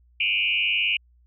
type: tone with frequency modulation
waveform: sine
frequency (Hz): 2634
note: E7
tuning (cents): -2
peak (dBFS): -20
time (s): 0.2-0.97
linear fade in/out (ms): 5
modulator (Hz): 99.1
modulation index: 3.1
effects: added 60 Hz sine -55 dBFS peak until 1.26 s